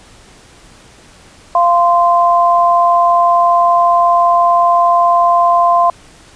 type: tone pair together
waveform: sine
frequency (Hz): 693 / 1038.3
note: F5 / C6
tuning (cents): -14 / -14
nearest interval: perfect fifth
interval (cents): 700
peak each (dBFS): -10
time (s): 1.55-5.9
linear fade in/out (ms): 2
effects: pink hiss -42 dBFS RMS until 6.35 s + resampled to 22050 Hz